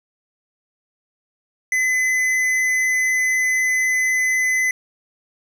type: tone with tanh clipping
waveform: triangle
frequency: 2024 Hz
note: B6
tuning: 42 cents sharp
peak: -18 dBFS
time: 1.72-4.71 s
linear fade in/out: 2 ms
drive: 15 dB
effects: none